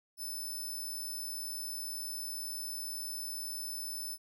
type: tone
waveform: 5% pulse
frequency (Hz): 5274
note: E8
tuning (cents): 0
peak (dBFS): -32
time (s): 0.17-4.18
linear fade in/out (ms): 50
effects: none